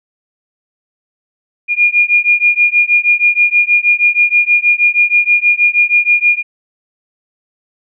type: beating tone pair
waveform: sine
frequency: 2422 / 2428.3 Hz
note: D#7 / D#7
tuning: -47 / -43 cents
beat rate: 6.3 Hz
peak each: -11 dBFS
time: 1.68-6.43 s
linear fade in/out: 50 ms
effects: none